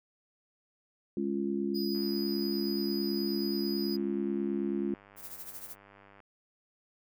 sine chord, Db major, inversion second, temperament just, 207.9 / 277.2 / 346.5 Hz, Ab3 / Db4 / F4, +2 / 0 / -14 cents, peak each -33 / -35 / -33 dBFS, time 1.17-4.94 s, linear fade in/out 2 ms
square tone, 4952 Hz, D#8, 9 cents flat, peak -38 dBFS, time 1.74-3.97 s, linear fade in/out 20 ms
click train, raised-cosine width 0.5 ms, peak -40 dBFS, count 425, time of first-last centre 1.95-6.203 s, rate 99.7 Hz
violet noise with tremolo, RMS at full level -41 dBFS, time 5.16-5.76 s, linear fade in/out 50 ms, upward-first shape triangle, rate 13 Hz, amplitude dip 75%
effects none

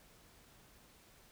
silence, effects pink hiss -63 dBFS RMS until 1.31 s

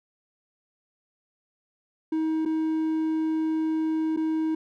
triangle tone with dropouts, 317 Hz, D#4, 32 cents sharp, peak -21 dBFS, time 2.12-4.55 s, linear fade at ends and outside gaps 5 ms, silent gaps 2.452-2.458 / 4.164-4.171 s, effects none

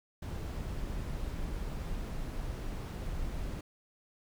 brown noise, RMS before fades -37 dBFS, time 0.22-3.61 s, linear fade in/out 5 ms, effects none

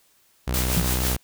sawtooth tone with vibrato, 62.7 Hz, B1, 27 cents sharp, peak -19 dBFS, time 0.47-1.17 s, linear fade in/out 10 ms, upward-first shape triangle, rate 2.3 Hz, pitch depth 11 cents each way
white noise with tremolo, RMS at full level -25 dBFS, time 0.54-1.16 s, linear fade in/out 0 ms, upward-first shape triangle, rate 6.1 Hz, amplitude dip 55%
sine tone with exponential decay, 170 Hz, F3, 46 cents flat, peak -16 dBFS, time 0.77-0.93 s, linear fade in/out 2 ms, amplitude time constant 33 ms
effects white hiss -61 dBFS RMS until 1.23 s

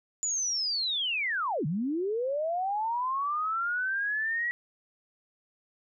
sine linear two-way sweep, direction down then up, 7040 to 138.59 to 1937 Hz, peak -27 dBFS, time 0.23-4.51 s, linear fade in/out 0 ms, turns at 1.66 s, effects none

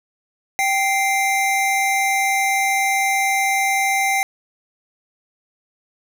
square tone pair together, 781.3 / 2093 Hz, G5 / C7, -6 / 0 cents, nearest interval octave + perfect fourth, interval 1706 cents, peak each -20 dBFS, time 0.59-4.23 s, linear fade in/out 0 ms, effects none

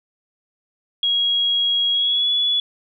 sine tone with pitch glide, 3300 to 3412 Hz, G#7 to G#7, -12 to +46 cents, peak -16 dBFS, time 1.03-2.6 s, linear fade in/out 2 ms, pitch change +58 cents, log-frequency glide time 1.93-2.3 s, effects none

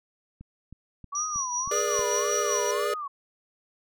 click train, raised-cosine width 5 ms, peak -31 dBFS, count 6, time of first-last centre 0.41-1.992 s, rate 3.16 Hz
sine tone with vibrato, 1108.7 Hz, C#6, in tune, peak -31 dBFS, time 1.12-3.08 s, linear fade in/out 10 ms, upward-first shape sine, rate 1.8 Hz, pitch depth 220 cents each way
sine tone with tremolo, 5800 Hz, F#8, 35 cents flat, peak -26 dBFS, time 1.15-2.71 s, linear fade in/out 2 ms, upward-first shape sine, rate 5.2 Hz, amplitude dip 60%
square chord, G# diminished, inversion none, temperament equal with one note detuned, 415.3 / 481.5 / 587.3 Hz, G#4 / B4 / D5, 0 / -44 / 0 cents, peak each -30 / -32 / -31 dBFS, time 1.71-2.94 s, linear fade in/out 5 ms
effects none

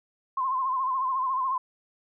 sine tone with vibrato, 1045 Hz, C6, 2 cents flat, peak -24 dBFS, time 0.37-1.58 s, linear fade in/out 5 ms, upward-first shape sine, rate 14 Hz, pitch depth 67 cents each way, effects none

